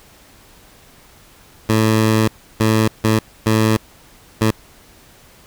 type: tone bursts at uneven times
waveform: 15% pulse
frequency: 110 Hz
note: A2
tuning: in tune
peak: -6 dBFS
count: 5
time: 1.69-2.28 / 2.6-2.88 / 3.04-3.19 / 3.46-3.77 / 4.41-4.51 s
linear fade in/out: 5 ms
effects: pink hiss -47 dBFS RMS until 5.46 s